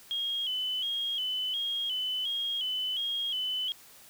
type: tone with vibrato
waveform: sine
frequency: 3136 Hz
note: G7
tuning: in tune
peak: -29 dBFS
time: 0.11-3.72 s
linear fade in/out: 0 ms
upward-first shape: square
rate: 1.4 Hz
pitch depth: 67 cents each way
effects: white hiss -54 dBFS RMS until 4.09 s